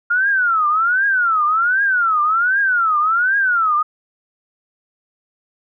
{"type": "tone with vibrato", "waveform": "sine", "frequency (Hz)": 1396, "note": "F6", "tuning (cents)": -1, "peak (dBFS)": -13, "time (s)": [0.1, 3.83], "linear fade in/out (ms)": 10, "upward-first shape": "triangle", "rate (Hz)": 1.3, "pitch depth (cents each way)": 290, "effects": []}